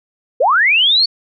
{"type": "linear sweep", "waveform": "sine", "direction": "up", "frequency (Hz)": [438.9, 4500], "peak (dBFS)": -9, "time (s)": [0.4, 1.06], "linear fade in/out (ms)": 10, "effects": []}